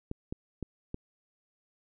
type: clicks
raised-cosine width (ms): 3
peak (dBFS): -22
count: 4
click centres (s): 0.114 / 0.325 / 0.627 / 0.944
effects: none